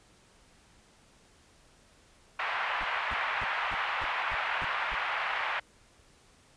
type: band-pass noise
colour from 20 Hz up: pink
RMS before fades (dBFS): -32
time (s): 2.39-5.6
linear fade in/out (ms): 5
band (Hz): 810 to 2600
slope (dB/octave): 24
type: noise bursts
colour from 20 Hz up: brown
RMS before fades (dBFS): -40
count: 8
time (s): 2.81-4.948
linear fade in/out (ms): 2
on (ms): 31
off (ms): 270
effects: pink hiss -61 dBFS RMS until 6.56 s + resampled to 22050 Hz